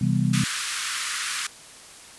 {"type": "chord", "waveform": "sine", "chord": "C major seventh", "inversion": "none", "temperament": "just", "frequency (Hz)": [130.81, 163.52, 196.22, 245.3], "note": ["C3", "E3", "G3", "B3"], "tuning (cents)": [0, -14, 2, -12], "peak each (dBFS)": [-23, -25, -24, -28], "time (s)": [0.01, 0.44], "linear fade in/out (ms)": 5}
{"type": "high-pass noise", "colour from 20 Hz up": "pink", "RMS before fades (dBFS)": -28, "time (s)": [0.33, 1.47], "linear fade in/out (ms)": 5, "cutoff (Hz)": 1200, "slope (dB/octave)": 48}
{"effects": ["white hiss -45 dBFS RMS until 2.18 s", "resampled to 24000 Hz"]}